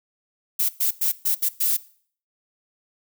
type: noise bursts at uneven times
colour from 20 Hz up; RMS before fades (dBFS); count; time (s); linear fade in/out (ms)
violet; -21; 6; 0.59-0.69 / 0.8-0.91 / 1.01-1.12 / 1.25-1.35 / 1.42-1.49 / 1.6-1.77; 10
effects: noise-tail reverb RT60 0.5 s tail -19 dB re dry